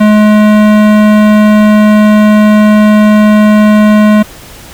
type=tone with hard clipping; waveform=sine; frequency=211.8 Hz; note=G#3; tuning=34 cents sharp; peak=-4 dBFS; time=0-4.23 s; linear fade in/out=10 ms; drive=18 dB; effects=pink hiss -31 dBFS RMS until 4.73 s